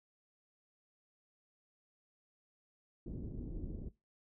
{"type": "low-pass noise", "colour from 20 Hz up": "pink", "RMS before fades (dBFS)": -43, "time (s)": [3.06, 3.89], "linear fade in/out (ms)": 5, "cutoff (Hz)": 360, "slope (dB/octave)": 24, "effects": ["noise-tail reverb RT60 0.2 s tail -18 dB re dry"]}